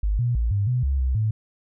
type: tone with pitch steps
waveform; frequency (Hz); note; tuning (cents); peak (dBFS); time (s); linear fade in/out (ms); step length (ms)
sine; 51.3 / 120.9 / 57.3 / 100.6 / 124.8 / 68 / 64.4 / 108.8; G#1 / B2 / A#1 / G2 / B2 / C#2 / C2 / A2; -21 / -36 / -29 / +45 / +19 / -33 / -27 / -19; -19; 0.03-1.31; 5; 160
effects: none